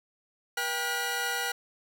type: tone cluster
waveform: sawtooth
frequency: 480.3 / 789 / 1438 / 1952 Hz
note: B4 / G5 / F#6 / B6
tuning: -48 / +11 / -50 / -21 cents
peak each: -35 / -31 / -28 / -32 dBFS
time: 0.57-1.52 s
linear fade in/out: 5 ms
effects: none